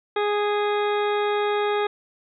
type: harmonic tone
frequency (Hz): 414.2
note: G#4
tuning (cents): -5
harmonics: 1 / 2 / 3 / 4 / 5 / 6 / 8 / 9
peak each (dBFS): -22 / -27 / -30 / -34 / -36 / -38 / -39 / -39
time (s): 0.16-1.87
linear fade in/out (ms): 5
effects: none